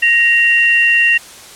sine tone pair together, 1874 / 2758 Hz, A#6 / F7, +9 / -22 cents, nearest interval perfect fifth, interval 669 cents, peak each -11 dBFS, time 0.02-1.18 s, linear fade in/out 10 ms, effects white hiss -36 dBFS RMS until 1.55 s + low-pass 10000 Hz 12 dB/octave

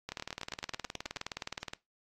two click trains, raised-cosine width 0.2 ms, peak -21 / -20 dBFS, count 11 / 32, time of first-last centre 0.09-1.169 / 0.12-1.735 s, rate 9.27 / 19.2 Hz, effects noise-tail reverb RT60 0.2 s tail -21 dB re dry + AAC 48 kbps

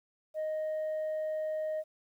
sine tone, 622.3 Hz, D#5, in tune, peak -29 dBFS, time 0.34-1.84 s, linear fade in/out 50 ms, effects tanh soft clip ceiling -30 dBFS + 11-bit

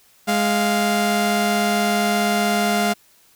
sawtooth tone pair together, 207.7 / 698.6 Hz, G#3 / F5, 0 / 0 cents, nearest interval octave + major sixth, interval 2100 cents, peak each -16 dBFS, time 0.27-2.94 s, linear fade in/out 20 ms, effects white hiss -55 dBFS RMS until 3.35 s

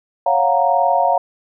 sine chord, Gb major seventh, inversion second, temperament equal, 554.4 / 698.5 / 740 / 932.3 Hz, Db5 / F5 / Gb5 / Bb5, 0 / 0 / 0 / 0 cents, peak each -20 / -16 / -19 / -18 dBFS, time 0.26-1.18 s, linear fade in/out 5 ms, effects none

